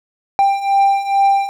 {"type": "beating tone pair", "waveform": "triangle", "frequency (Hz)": [789, 791.3], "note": ["G5", "G5"], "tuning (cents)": [11, 16], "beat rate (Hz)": 2.3, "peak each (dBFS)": [-15, -11], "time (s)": [0.39, 1.49], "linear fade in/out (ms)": 0, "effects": []}